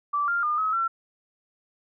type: tone with pitch steps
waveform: sine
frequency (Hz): 1163 / 1395 / 1211 / 1280 / 1352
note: D6 / F6 / D#6 / D#6 / E6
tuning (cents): -17 / -2 / -47 / +49 / +43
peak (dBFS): -22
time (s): 0.13-0.88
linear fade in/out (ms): 10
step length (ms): 150
effects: none